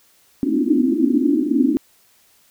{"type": "band-pass noise", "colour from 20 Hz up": "white", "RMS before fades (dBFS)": -17, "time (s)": [0.43, 1.77], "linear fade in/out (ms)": 0, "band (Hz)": [230, 340], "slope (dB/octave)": 96, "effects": ["white hiss -56 dBFS RMS until 2.5 s"]}